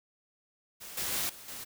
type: noise with level steps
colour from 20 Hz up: white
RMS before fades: -45 / -34 / -32 / -49 / -42 dBFS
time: 0.8-1.65 s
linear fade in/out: 20 ms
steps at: 0.97 / 1.12 / 1.29 / 1.48 s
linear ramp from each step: 5 ms
effects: none